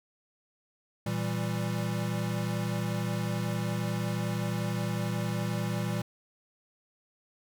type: chord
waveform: square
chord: E diminished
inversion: second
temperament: equal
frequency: 116.54 / 164.81 / 196 Hz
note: Bb2 / E3 / G3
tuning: 0 / 0 / 0 cents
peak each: -33 / -35 / -35 dBFS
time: 1.06-6.02 s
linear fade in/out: 5 ms
effects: none

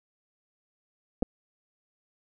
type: clicks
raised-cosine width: 2 ms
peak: -14 dBFS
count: 2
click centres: 1.224 / 1.228 s
effects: none

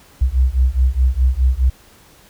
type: beating tone pair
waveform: sine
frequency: 61.74 / 66.54 Hz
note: B1 / C2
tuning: 0 / +30 cents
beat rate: 4.8 Hz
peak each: -15 dBFS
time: 0.21-1.7 s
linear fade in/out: 10 ms
effects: pink hiss -48 dBFS RMS until 2.29 s

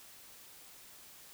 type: silence
effects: white hiss -55 dBFS RMS until 1.33 s

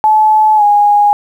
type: tone with pitch glide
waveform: sine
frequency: 862 to 824.5 Hz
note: A5 to G#5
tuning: -36 to -13 cents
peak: -5 dBFS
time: 0.04-1.13 s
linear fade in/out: 0 ms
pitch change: -77 cents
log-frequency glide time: 0.56-0.63 s
effects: 7-bit

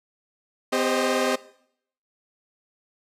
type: tone cluster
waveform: sawtooth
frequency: 255.1 / 399.2 / 527 / 620 Hz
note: C4 / G4 / C5 / D#5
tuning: -44 / +32 / +12 / -6 cents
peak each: -23 dBFS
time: 0.72-1.36 s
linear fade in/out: 10 ms
effects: noise-tail reverb RT60 0.7 s tail -20 dB re dry + low-pass 11000 Hz 12 dB/octave

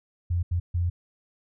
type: tone bursts at uneven times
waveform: sine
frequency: 87.2 Hz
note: F2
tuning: 2 cents flat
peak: -22 dBFS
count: 3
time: 0.3-0.43 / 0.51-0.6 / 0.74-0.9 s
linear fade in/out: 10 ms
effects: none

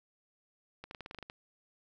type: clicks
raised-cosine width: 0.3 ms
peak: -28 dBFS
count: 10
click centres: 0.84 / 0.911 / 0.948 / 1.007 / 1.061 / 1.111 / 1.147 / 1.187 / 1.227 / 1.299 s
effects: none

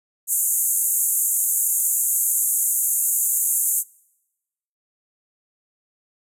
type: band-pass noise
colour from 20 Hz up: white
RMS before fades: -21 dBFS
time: 0.27-3.84 s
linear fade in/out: 50 ms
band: 6700 to 14000 Hz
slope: 96 dB/octave
effects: noise-tail reverb RT60 1.0 s tail -26 dB re dry

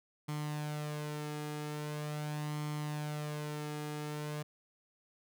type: tone with flanger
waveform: sawtooth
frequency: 150 Hz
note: D3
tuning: 37 cents sharp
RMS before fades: -39 dBFS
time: 0.28-4.43 s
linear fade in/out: 10 ms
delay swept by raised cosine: 0.93 to 2.43 ms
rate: 0.42 Hz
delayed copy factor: +0.5
effects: none

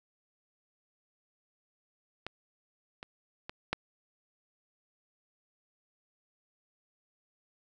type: clicks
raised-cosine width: 0.3 ms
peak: -21 / -26 / -23 / -13 dBFS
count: 4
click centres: 2.266 / 3.029 / 3.495 / 3.73 s
effects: none

